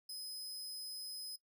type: tone with amplitude modulation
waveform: sawtooth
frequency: 5060 Hz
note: D#8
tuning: 28 cents sharp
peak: -39 dBFS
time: 0.09-1.36 s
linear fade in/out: 5 ms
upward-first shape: sine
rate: 198 Hz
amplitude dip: 45%
effects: noise-tail reverb RT60 0.1 s tail -18 dB re dry